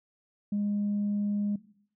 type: tone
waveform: sine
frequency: 205.3 Hz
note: G#3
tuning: 20 cents flat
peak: -25 dBFS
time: 0.52-1.56 s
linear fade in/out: 5 ms
effects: noise-tail reverb RT60 0.6 s tail -18 dB re dry + tanh soft clip ceiling -23 dBFS